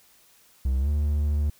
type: tone with pitch glide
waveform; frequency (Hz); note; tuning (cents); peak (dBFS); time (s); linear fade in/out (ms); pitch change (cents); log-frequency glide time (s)
triangle; 65.41 to 73.85; C2 to D2; 0 to +10; -19; 0.65-1.5; 5; +210; 0.79-0.89
effects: white hiss -58 dBFS RMS until 1.59 s